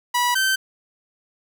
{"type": "tone pair in turn", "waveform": "sawtooth", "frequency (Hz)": [975, 1547.7], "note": ["B5", "G6"], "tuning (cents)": [-23, -23], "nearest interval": "minor sixth", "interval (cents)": 800, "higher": "second", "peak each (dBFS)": -14, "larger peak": "neither", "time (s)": [[0.14, 0.35], [0.35, 0.56]], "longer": "neither", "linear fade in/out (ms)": 10, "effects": []}